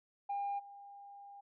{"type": "tone with level steps", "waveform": "sine", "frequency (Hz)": 804, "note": "G5", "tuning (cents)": 44, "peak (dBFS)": [-33, -50], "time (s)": [0.29, 1.41], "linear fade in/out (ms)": 10, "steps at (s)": 0.58, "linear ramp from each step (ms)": 20, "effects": ["tanh soft clip ceiling -32 dBFS"]}